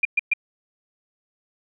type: tone bursts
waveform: sine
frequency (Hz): 2408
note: D7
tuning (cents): +43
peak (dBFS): -15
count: 3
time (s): 0.03-0.336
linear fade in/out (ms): 5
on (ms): 22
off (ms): 120
effects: none